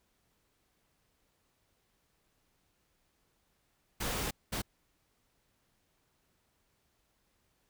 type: noise bursts at uneven times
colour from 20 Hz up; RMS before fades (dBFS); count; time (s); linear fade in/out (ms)
pink; -35; 2; 4-4.31 / 4.52-4.62; 10
effects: pink hiss -75 dBFS RMS until 7.69 s